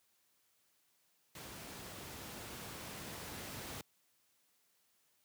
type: noise with level ramp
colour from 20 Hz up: pink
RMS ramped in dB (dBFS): -49 to -45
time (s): 1.35-3.81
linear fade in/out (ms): 2
effects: white hiss -75 dBFS RMS until 5.24 s + high-pass 80 Hz 12 dB/octave